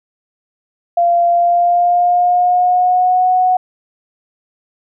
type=tone with pitch glide; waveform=sine; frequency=691 to 736.3 Hz; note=F5 to F#5; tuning=-19 to -9 cents; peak=-9 dBFS; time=0.97-3.57 s; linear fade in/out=5 ms; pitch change=+110 cents; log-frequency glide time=1.28-3.29 s; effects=none